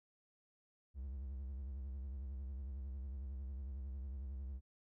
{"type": "tone with vibrato", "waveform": "triangle", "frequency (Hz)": 66.7, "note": "C2", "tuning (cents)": 34, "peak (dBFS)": -40, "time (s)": [0.94, 4.61], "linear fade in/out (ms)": 50, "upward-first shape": "sine", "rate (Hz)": 11, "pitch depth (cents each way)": 120, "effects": []}